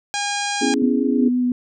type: harmonic tone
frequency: 813 Hz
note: G#5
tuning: 37 cents flat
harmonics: 1 / 2 / 3 / 4 / 5 / 6 / 7 / 8 / 9 / 10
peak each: -25 / -28 / -30 / -31 / -32 / -33 / -33 / -34 / -35 / -35 dBFS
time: 0.14-0.74 s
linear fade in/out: 0 ms
type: chord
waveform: sine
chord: C# minor seventh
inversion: third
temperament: equal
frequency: 246.9 / 277.2 / 329.6 / 415.3 Hz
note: B3 / C#4 / E4 / G#4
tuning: 0 / 0 / 0 / 0 cents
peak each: -22 / -20 / -25 / -24 dBFS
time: 0.61-1.29 s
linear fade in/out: 10 ms
type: tone with vibrato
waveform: sine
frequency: 248.3 Hz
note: B3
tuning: 9 cents sharp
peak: -16 dBFS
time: 0.82-1.52 s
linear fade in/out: 2 ms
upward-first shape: sine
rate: 5.8 Hz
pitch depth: 11 cents each way
effects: none